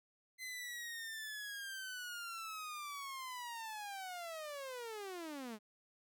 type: linear sweep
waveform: sawtooth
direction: down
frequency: 2054 to 203.2 Hz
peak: -40 dBFS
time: 0.38-5.59 s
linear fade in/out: 50 ms
effects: none